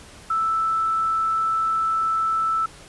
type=tone; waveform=sine; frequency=1319 Hz; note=E6; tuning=1 cent sharp; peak=-19 dBFS; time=0.3-2.66 s; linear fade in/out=5 ms; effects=pink hiss -45 dBFS RMS until 2.88 s + resampled to 24000 Hz